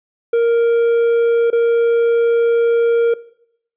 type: tone with dropouts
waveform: triangle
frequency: 466.2 Hz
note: A#4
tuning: in tune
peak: -9 dBFS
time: 0.33-3.14 s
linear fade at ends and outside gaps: 5 ms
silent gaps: 1.503-1.528 s
effects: noise-tail reverb RT60 0.7 s tail -19 dB re dry + resampled to 8000 Hz